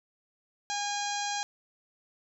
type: harmonic tone with a mistuned harmonic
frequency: 816 Hz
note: G#5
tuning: 31 cents flat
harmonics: 1 / 2 / 3 / 4 / 5 / 6 / 7 / 8 / 9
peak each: -33 / -39 / -42 / -41 / -40 / -44 / -41 / -40 / -45 dBFS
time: 0.7-1.43 s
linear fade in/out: 0 ms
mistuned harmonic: 8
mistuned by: -30 cents
effects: none